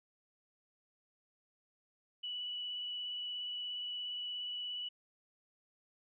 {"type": "tone with vibrato", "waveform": "sine", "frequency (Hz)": 2954, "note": "F#7", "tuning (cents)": -3, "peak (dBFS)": -38, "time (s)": [2.23, 4.89], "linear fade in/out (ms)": 10, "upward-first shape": "sine", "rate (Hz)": 17, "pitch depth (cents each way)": 13, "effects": []}